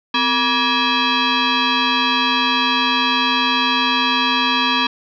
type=tone with frequency modulation; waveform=sine; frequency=1159 Hz; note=D6; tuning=23 cents flat; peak=-14 dBFS; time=0.14-4.87 s; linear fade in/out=5 ms; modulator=708 Hz; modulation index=4.1; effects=none